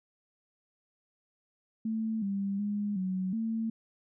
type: tone with pitch steps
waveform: sine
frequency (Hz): 221.5 / 197.9 / 205.9 / 186.6 / 224.5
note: A3 / G3 / G#3 / F#3 / A3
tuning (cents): +12 / +17 / -15 / +15 / +35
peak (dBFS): -29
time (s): 1.85-3.7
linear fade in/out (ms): 5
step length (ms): 370
effects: none